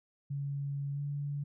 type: tone with pitch glide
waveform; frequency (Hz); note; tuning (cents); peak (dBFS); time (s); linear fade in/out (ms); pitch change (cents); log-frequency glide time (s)
sine; 140.8 to 143.43; C#3 to D3; +27 to -41; -33; 0.3-1.44; 10; +32; 0.93-1
effects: none